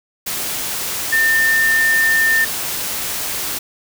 sine tone in noise, 1800 Hz, A6, 39 cents sharp, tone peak -12 dBFS, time 1.12-2.45 s, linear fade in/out 10 ms, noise white, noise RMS -23 dBFS, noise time 0.26-3.59 s, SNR +8 dB, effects none

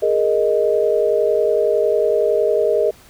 sine chord, Ab suspended second, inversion none, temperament equal, 415.3 / 466.2 / 622.3 Hz, Ab4 / Bb4 / Eb5, 0 / 0 / 0 cents, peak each -18 dBFS, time 0.02-2.91 s, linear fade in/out 10 ms, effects pink hiss -47 dBFS RMS until 3.09 s

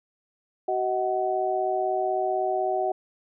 sine tone cluster, 377.7 / 632 / 748 Hz, F#4 / D#5 / F#5, +36 / +27 / +19 cents, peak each -28 / -28 / -26 dBFS, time 0.68-2.92 s, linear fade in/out 5 ms, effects none

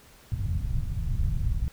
pink low-pass noise, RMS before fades -27 dBFS, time 0.32-1.68 s, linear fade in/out 0 ms, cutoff 140 Hz, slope 24 dB/octave, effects pink hiss -54 dBFS RMS until 1.72 s

